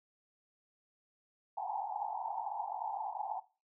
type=band-pass noise; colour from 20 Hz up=white; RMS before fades=-39 dBFS; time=1.57-3.4 s; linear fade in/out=5 ms; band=740 to 910 Hz; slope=96 dB/octave; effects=noise-tail reverb RT60 0.3 s tail -17 dB re dry